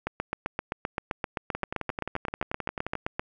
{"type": "two click trains", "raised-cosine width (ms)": 0.5, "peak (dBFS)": [-13, -16], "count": [25, 17], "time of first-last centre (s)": [[0.07, 3.195], [1.55, 2.954]], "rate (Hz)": [7.68, 11.4], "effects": []}